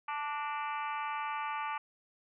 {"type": "harmonic tone with a mistuned harmonic", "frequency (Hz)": 293.1, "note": "D4", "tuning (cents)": -3, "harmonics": [3, 4, 5, 6, 7, 8, 9, 10], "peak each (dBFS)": [-37, -38, -45, -49, -49, -45, -49, -54], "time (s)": [0.08, 1.78], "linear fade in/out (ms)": 5, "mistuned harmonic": 6, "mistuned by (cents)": 61, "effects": []}